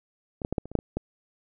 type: clicks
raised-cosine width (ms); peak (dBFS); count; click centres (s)
2; -22 / -14 / -14 / -12 / -27 / -27 / -7 / -20 / -14; 9; 0.418 / 0.449 / 0.526 / 0.582 / 0.656 / 0.716 / 0.753 / 0.789 / 0.97
effects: none